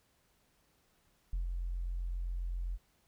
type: tone with ADSR envelope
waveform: sine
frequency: 43.8 Hz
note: F1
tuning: 6 cents sharp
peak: -29 dBFS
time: 1.33-2.78 s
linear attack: 4 ms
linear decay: 130 ms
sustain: -4 dB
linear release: 39 ms
effects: tanh soft clip ceiling -29 dBFS + pink hiss -72 dBFS RMS until 3.07 s